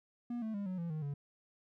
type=tone with pitch steps; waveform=triangle; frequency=239.8 / 219.9 / 201.6 / 184.91 / 169.56 / 155.49 / 142.59 Hz; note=A#3 / A3 / G3 / F#3 / E3 / D#3 / C#3; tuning=+49 / -1 / +49 / -1 / +49 / -1 / +49 cents; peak=-34 dBFS; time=0.3-1.14 s; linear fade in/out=5 ms; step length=120 ms; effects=none